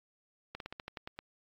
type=slowing click train; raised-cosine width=0.3 ms; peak=-25 dBFS; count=9; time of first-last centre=0.55-1.19 s; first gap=52 ms; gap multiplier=1.12; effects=AAC 48 kbps